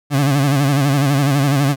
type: tone with vibrato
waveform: 30% pulse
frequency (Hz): 140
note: C#3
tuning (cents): +18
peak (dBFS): -10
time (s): 0.1-1.76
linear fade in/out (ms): 50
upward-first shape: sine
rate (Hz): 12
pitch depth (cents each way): 86
effects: none